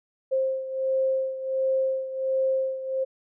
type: beating tone pair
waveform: sine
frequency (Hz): 528 / 529.4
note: C5 / C5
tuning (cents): +16 / +20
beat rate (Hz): 1.4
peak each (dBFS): -24 / -29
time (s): 0.31-3.05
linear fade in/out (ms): 20
effects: none